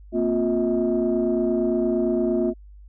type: tone cluster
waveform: sine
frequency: 231.1 / 259.8 / 354.3 / 640 Hz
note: A#3 / C4 / F4 / D#5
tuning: -15 / -12 / +25 / +49 cents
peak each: -24 / -26 / -21 / -27 dBFS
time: 0.12-2.54 s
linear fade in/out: 50 ms
effects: tanh soft clip ceiling -12 dBFS + added 50 Hz sine -42 dBFS peak until 2.88 s